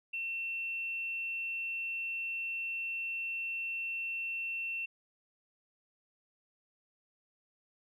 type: tone with tanh clipping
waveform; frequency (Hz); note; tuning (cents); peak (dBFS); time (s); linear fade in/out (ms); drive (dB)
triangle; 2700; E7; +41; -34; 0.13-4.86; 10; 3
effects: none